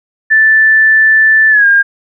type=tone with pitch glide; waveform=sine; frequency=1760 to 1613.9 Hz; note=A6 to G6; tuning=0 to +50 cents; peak=-4 dBFS; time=0.3-1.83 s; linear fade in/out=20 ms; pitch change=-150 cents; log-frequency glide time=1.5-1.66 s; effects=none